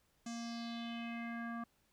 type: tone with low-pass filter sweep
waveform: square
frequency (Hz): 233.1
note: A#3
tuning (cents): 0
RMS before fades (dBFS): -43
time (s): 0.26-1.64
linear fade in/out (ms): 5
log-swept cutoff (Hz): 6900 to 1300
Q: 3.9
effects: pink hiss -75 dBFS RMS until 1.92 s